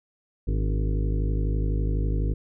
harmonic tone with a mistuned harmonic, 52 Hz, G#1, 3 cents sharp, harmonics 1 / 2 / 3 / 5 / 6 / 7 / 8 / 9, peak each -23 / -29 / -33 / -37 / -39 / -40 / -41 / -42 dBFS, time 0.47-2.34 s, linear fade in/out 10 ms, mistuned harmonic 6, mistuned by -52 cents, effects none

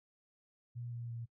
sine tone with pitch steps, 120 / 118.42 / 116.85 Hz, B2 / A#2 / A#2, -49 / +28 / +5 cents, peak -40 dBFS, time 0.75-1.26 s, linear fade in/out 20 ms, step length 170 ms, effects noise-tail reverb RT60 0.1 s tail -23 dB re dry

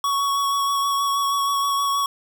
square tone with vibrato, 1117 Hz, C#6, 13 cents sharp, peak -20 dBFS, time 0.04-2.06 s, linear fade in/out 2 ms, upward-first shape sine, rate 6.3 Hz, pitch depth 15 cents each way, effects none

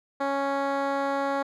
10% pulse tone with band-pass filter, 277.2 Hz, C#4, in tune, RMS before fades -27 dBFS, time 0.2-1.43 s, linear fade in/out 10 ms, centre 600 Hz, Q 0.74, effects none

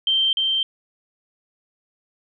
sine tone with echo, 3136 Hz, G7, in tune, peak -16 dBFS, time 0.07-0.33 s, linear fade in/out 2 ms, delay 300 ms, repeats 1, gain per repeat -2 dB, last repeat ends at 0.63 s, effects none

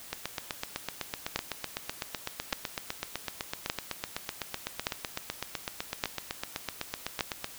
two click trains, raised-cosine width 0.2 ms, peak -10 / -14 dBFS, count 6 / 59, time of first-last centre 1.36-7.208 / 0.13-7.444 s, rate 0.855 / 7.93 Hz, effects white hiss -47 dBFS RMS until 7.58 s

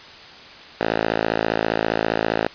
5% pulse tone with band-pass filter, 55 Hz, A1, in tune, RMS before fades -22 dBFS, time 0.81-2.47 s, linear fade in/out 0 ms, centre 1000 Hz, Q 0.56, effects white hiss -41 dBFS RMS until 2.54 s + resampled to 11025 Hz

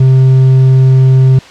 sine tone with hard clipping, 131.2 Hz, C3, 5 cents sharp, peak -4 dBFS, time 0-1.39 s, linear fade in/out 5 ms, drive 3 dB, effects white hiss -33 dBFS RMS until 1.5 s + low-pass 4000 Hz 12 dB/octave

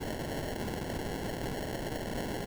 white noise with sample-and-hold, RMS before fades -36 dBFS, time 0-2.46 s, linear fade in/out 20 ms, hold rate 1225 Hz, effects none

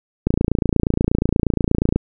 click train, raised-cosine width 3 ms, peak -3 dBFS, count 49, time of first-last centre 0.27-1.96 s, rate 28.4 Hz, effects none

